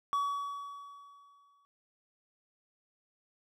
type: tone with exponential decay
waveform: triangle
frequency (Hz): 1133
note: C#6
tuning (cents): +37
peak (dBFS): -25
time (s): 0.13-1.65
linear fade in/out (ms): 0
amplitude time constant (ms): 330
effects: none